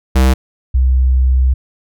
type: tone pair in turn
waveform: square / sine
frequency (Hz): 65 / 64.33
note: C2 / C2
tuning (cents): -11 / -29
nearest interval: unison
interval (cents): 18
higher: first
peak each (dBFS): -8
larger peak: neither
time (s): 0.15-0.34 / 0.74-1.54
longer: second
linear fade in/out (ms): 10
effects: none